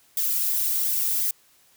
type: noise with flanger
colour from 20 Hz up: violet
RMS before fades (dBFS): -24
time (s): 0.17-1.31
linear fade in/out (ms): 2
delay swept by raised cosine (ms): 0.7 to 1.9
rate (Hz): 2.8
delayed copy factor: -0.6
effects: white hiss -59 dBFS RMS until 1.76 s